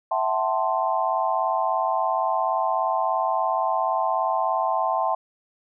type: chord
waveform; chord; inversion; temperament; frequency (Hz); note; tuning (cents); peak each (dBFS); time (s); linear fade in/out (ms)
sine; F# half-diminished seventh; third; equal with one note detuned; 659.3 / 756.4 / 880 / 1046.5; E5 / F#5 / A5 / C6; 0 / +38 / 0 / 0; -26; 0.11-5.15; 5
effects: none